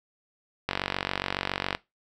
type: click train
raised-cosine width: 0.3 ms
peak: -10 dBFS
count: 51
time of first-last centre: 0.69-1.749 s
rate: 47.2 Hz
effects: noise-tail reverb RT60 0.2 s tail -19 dB re dry